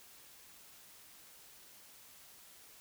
silence, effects white hiss -58 dBFS RMS until 2.8 s

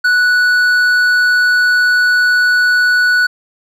sine tone with hard clipping, 1477 Hz, F#6, 3 cents flat, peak -10 dBFS, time 0.04-3.27 s, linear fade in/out 10 ms, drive 6 dB, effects none

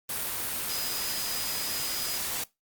sine tone in noise, 4978 Hz, D#8, in tune, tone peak -35 dBFS, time 0.7-2.18 s, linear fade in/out 5 ms, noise white, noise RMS -32 dBFS, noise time 0.09-2.44 s, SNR -6 dB, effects noise-tail reverb RT60 0.2 s tail -21 dB re dry + Opus 32 kbps

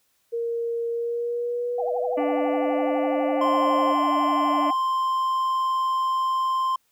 sine tone with pitch glide, 466.2 to 529.4 Hz, A#4 to C5, 0 to +20 cents, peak -24 dBFS, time 0.32-3.94 s, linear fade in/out 20 ms, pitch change +220 cents, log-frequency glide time 0.9-3.46 s
sine tone with vibrato, 691 Hz, F5, 19 cents flat, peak -27 dBFS, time 1.78-4.73 s, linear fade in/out 5 ms, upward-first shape triangle, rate 12 Hz, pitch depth 290 cents each way
harmonic tone, 292 Hz, D4, 10 cents flat, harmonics 1 / 2 / 3 / 4 / 5 / 6 / 7 / 8 / 9 / 10, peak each -25 / -40 / -35 / -36 / -49 / -48 / -41 / -44 / -53 / -50 dBFS, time 2.17-4.71 s, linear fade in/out 10 ms
triangle tone, 1046.5 Hz, C6, in tune, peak -19 dBFS, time 3.41-6.76 s, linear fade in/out 5 ms
effects white hiss -68 dBFS RMS until 6.91 s

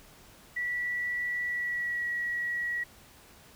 sine tone with pitch glide, 1951 to 1920.8 Hz, B6 to B6, -22 to -49 cents, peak -29 dBFS, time 0.56-2.84 s, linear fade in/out 10 ms, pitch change -27 cents, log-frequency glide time 1.43-2.09 s, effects pink hiss -55 dBFS RMS until 3.55 s

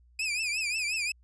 sawtooth tone with vibrato, 2489 Hz, D#7, in tune, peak -25 dBFS, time 0.19-1.12 s, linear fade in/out 5 ms, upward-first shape triangle, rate 5.6 Hz, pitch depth 140 cents each way, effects added 60 Hz sine -57 dBFS peak until 1.23 s + resampled to 22050 Hz

